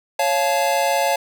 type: chord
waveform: square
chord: Db augmented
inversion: none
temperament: just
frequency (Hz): 554.4 / 693 / 866.2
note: Db5 / F5 / A5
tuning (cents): 0 / -14 / -27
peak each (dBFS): -22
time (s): 0.19-1.16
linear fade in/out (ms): 5
effects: none